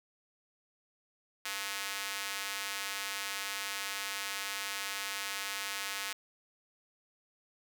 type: tone with high-pass filter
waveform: square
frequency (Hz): 99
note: G2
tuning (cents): +18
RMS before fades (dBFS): -38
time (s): 1.45-6.13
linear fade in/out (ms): 5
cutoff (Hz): 1800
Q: 0.82
effects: none